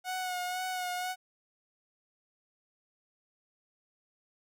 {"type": "tone with vibrato", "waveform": "sawtooth", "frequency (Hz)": 731, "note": "F#5", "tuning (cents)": -21, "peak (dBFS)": -29, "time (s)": [0.04, 1.16], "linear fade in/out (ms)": 50, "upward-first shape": "sine", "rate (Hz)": 2, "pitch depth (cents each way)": 29, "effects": []}